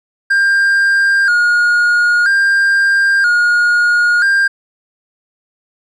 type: tone with vibrato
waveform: triangle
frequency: 1513 Hz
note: F#6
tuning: 38 cents sharp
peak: -7 dBFS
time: 0.3-4.48 s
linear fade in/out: 10 ms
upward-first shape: square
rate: 0.51 Hz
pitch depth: 92 cents each way
effects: resampled to 24000 Hz